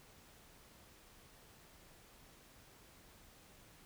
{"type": "silence", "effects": ["pink hiss -62 dBFS RMS until 3.85 s"]}